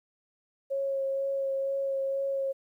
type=tone with vibrato; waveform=sine; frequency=545 Hz; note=C#5; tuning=29 cents flat; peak=-27 dBFS; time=0.7-2.53 s; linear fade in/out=20 ms; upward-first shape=sine; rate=2.1 Hz; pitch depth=13 cents each way; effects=11-bit